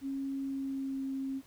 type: tone with pitch glide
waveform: sine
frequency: 272.6 to 268.7 Hz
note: C#4 to C4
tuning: -29 to +46 cents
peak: -33 dBFS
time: 0.01-1.42 s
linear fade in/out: 50 ms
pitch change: -25 cents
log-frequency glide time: 0.34-1.09 s
effects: pink hiss -61 dBFS RMS until 1.46 s